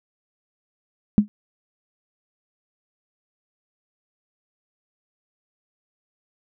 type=tone with exponential decay; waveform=sine; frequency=207.7 Hz; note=G#3; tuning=in tune; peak=-6 dBFS; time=1.18-1.28 s; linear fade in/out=0 ms; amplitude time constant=20 ms; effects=none